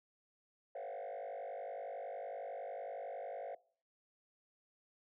sine tone with frequency modulation, 614 Hz, D#5, 23 cents flat, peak -39 dBFS, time 0.75-3.55 s, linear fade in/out 5 ms, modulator 50.9 Hz, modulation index 2.4, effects noise-tail reverb RT60 0.5 s tail -24 dB re dry + tanh soft clip ceiling -41 dBFS

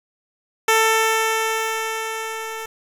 10% pulse tone with level ramp, 444.6 Hz, A4, 18 cents sharp, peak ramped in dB -5 to -21 dBFS, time 0.68-2.66 s, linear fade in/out 5 ms, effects resampled to 32000 Hz + 7-bit

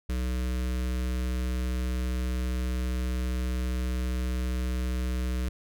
square tone with notch filter, 62.5 Hz, B1, 21 cents sharp, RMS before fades -29 dBFS, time 0.09-5.49 s, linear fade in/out 5 ms, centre 820 Hz, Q 1.4, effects none

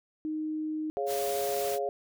sine tone, 310.1 Hz, D#4, 6 cents flat, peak -30 dBFS, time 0.25-0.9 s, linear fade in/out 0 ms
sine chord, Db major, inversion second, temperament equal, 415.3 / 554.4 / 698.5 Hz, Ab4 / Db5 / F5, 0 / 0 / 0 cents, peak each -32 / -33 / -33 dBFS, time 0.97-1.89 s, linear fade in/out 0 ms
white noise, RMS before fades -38 dBFS, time 1.06-1.79 s, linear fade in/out 50 ms
effects none

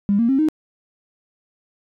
triangle tone with pitch steps, 201.4 / 232.7 / 268.8 / 310.6 Hz, G3 / A#3 / C4 / D#4, +47 / -3 / +47 / -3 cents, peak -10 dBFS, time 0.09-0.486 s, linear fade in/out 0 ms, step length 99 ms, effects tanh soft clip ceiling -12 dBFS

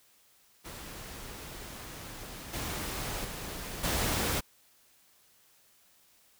pink noise with level steps, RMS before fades -44 / -36 / -40 / -30 dBFS, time 0.64-4.41 s, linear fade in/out 20 ms, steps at 2.53 / 3.24 / 3.83 s, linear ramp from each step 10 ms, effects white hiss -64 dBFS RMS until 6.39 s

